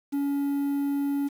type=tone with quantisation; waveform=triangle; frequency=282.2 Hz; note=C#4; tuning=31 cents sharp; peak=-22 dBFS; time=0.12-1.29 s; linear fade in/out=20 ms; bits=8; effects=none